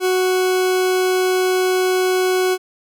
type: tone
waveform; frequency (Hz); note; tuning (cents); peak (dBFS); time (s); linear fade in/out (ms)
40% pulse; 370; F#4; 0; -14; 0-2.58; 50
effects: none